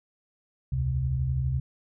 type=tone cluster; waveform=sine; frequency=69.1 / 81.1 / 129.5 Hz; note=C#2 / E2 / C3; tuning=-5 / -28 / -17 cents; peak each=-29 / -34 / -26 dBFS; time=0.72-1.6 s; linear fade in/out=5 ms; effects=none